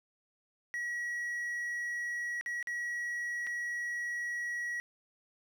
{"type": "tone with dropouts", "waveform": "triangle", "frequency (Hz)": 1918, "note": "A#6", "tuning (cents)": 49, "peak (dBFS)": -32, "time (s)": [0.74, 4.8], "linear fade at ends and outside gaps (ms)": 0, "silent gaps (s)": [[2.411, 2.461], [2.627, 2.672], [3.467, 3.471]], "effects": []}